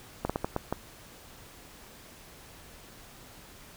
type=slowing click train; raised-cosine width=1 ms; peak=-14 dBFS; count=6; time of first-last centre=0.25-0.726 s; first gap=46 ms; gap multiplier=1.37; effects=pink hiss -51 dBFS RMS until 3.76 s